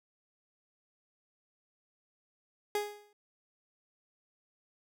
30% pulse tone with exponential decay, 414.4 Hz, G#4, 4 cents flat, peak -25 dBFS, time 2.75-3.13 s, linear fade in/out 2 ms, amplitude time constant 81 ms, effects none

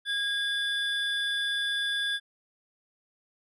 triangle tone pair together, 1635 / 3464 Hz, G#6 / A7, -28 / -28 cents, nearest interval octave + minor second, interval 1300 cents, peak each -28 dBFS, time 0.05-2.2 s, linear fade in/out 50 ms, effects resampled to 32000 Hz

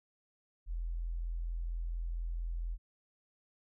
sine tone, 42.17 Hz, E1, 40 cents sharp, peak -34 dBFS, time 0.66-2.78 s, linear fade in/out 50 ms, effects none

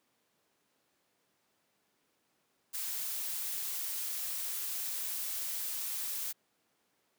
blue noise, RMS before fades -37 dBFS, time 2.73-6.33 s, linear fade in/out 20 ms, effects pink hiss -75 dBFS RMS until 7.18 s + high-pass 200 Hz 12 dB/octave

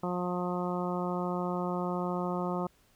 harmonic tone, 178.6 Hz, F3, 39 cents sharp, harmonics 1 / 2 / 3 / 4 / 5 / 6 / 7, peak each -33 / -36 / -38 / -39 / -40 / -41 / -41 dBFS, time 0.03-2.67 s, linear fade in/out 5 ms, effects pink hiss -66 dBFS RMS until 2.95 s

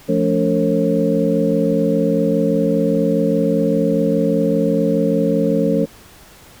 sine tone cluster, 171.7 / 216.7 / 284 / 453.9 / 540 Hz, F3 / A3 / C#4 / A#4 / C#5, -29 / -26 / +42 / -46 / -45 cents, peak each -20 dBFS, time 0.08-5.86 s, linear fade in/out 20 ms, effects pink hiss -44 dBFS RMS until 6.6 s

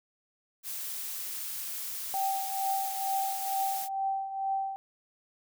blue noise, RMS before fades -37 dBFS, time 0.63-3.89 s, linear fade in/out 50 ms
sine tone with tremolo, 778 Hz, G5, 13 cents flat, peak -26 dBFS, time 2.14-4.76 s, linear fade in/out 0 ms, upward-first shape triangle, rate 2.2 Hz, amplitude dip 70%
effects none

